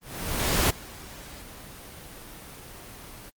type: noise with ADSR envelope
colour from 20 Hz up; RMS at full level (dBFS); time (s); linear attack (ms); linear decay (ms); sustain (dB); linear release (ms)
pink; -22; 0.01-3.31; 690; 8; -21; 29
effects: Opus 24 kbps